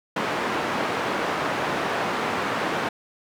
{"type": "band-pass noise", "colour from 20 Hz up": "white", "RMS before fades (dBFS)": -26, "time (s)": [0.16, 2.89], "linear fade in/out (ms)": 5, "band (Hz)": [160, 1400], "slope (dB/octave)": 12, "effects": []}